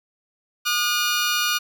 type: tone pair together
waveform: 15% pulse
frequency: 1214 / 1443.7 Hz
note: D#6 / F#6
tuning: -43 / -43 cents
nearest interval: minor third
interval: 300 cents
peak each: -18 / -15 dBFS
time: 0.65-1.59 s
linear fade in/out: 20 ms
effects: none